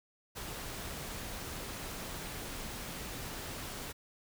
pink noise, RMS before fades -42 dBFS, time 0.35-3.93 s, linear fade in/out 20 ms, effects none

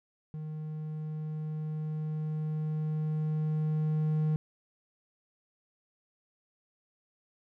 triangle tone with level ramp, 154.6 Hz, D#3, 11 cents flat, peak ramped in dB -34 to -23 dBFS, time 0.34-4.36 s, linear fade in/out 0 ms, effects none

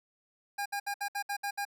25% pulse tone bursts, 809 Hz, G#5, 46 cents flat, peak -28 dBFS, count 8, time 0.58-1.652 s, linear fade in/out 10 ms, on 78 ms, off 64 ms, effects none

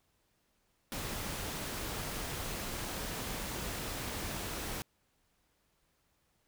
pink noise, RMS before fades -39 dBFS, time 0.92-4.82 s, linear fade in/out 0 ms, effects pink hiss -75 dBFS RMS until 6.47 s

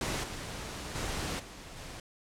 pink noise with level steps, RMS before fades -33 / -40 / -35 / -47 / -44 dBFS, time 0.01-2 s, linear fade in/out 2 ms, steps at 0.23 / 0.95 / 1.39 / 1.76 s, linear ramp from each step 10 ms, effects low-pass 9000 Hz 12 dB/octave

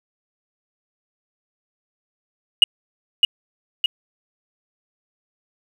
sine tone with echo, 2882 Hz, F#7, 46 cents flat, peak -4 dBFS, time 2.62-2.64 s, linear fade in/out 2 ms, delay 610 ms, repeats 2, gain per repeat -5 dB, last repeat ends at 3.86 s, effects tanh soft clip ceiling -3 dBFS + 7-bit

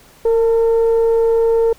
sine tone with frequency modulation, 457.4 Hz, A#4, 33 cents flat, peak -10 dBFS, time 0.25-1.73 s, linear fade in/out 5 ms, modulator 442 Hz, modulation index 0.29, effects tanh soft clip ceiling -6 dBFS + pink hiss -47 dBFS RMS until 1.78 s

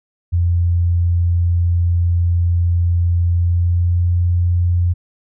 sine tone with pitch glide, 86.5 to 87.71 Hz, F2 to F2, -16 to +8 cents, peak -12 dBFS, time 0.32-4.94 s, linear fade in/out 20 ms, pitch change +24 cents, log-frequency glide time 3.3-4.12 s, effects none

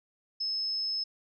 sine tone, 5200 Hz, E8, 24 cents flat, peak -29 dBFS, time 0.4-1.04 s, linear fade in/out 10 ms, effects none

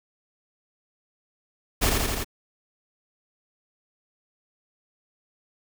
pink noise with echo, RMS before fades -21 dBFS, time 1.81-1.91 s, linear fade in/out 20 ms, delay 84 ms, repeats 4, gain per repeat -2 dB, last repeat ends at 2.246 s, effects none

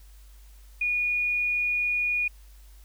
sine tone, 2449 Hz, D#7, 28 cents flat, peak -23 dBFS, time 0.81-2.28 s, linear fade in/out 5 ms, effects added 50 Hz sine -47 dBFS peak until 2.84 s + white hiss -60 dBFS RMS until 2.84 s

